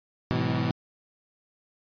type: tone cluster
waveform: 25% pulse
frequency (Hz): 106.1 / 126.3 / 164.1 / 190.1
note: G#2 / B2 / E3 / F#3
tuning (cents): +38 / +39 / -8 / +47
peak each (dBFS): -27 / -24 / -26 / -32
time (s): 0.31-0.71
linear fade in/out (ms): 0
effects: resampled to 11025 Hz